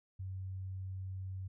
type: tone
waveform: sine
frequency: 94.5 Hz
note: F#2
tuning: 37 cents sharp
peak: -39 dBFS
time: 0.19-1.48 s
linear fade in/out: 10 ms
effects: none